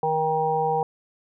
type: harmonic tone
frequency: 157.9 Hz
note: D#3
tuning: 26 cents sharp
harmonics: 1 / 3 / 5 / 6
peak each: -32 / -25 / -23 / -29 dBFS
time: 0.03-0.83 s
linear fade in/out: 2 ms
effects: none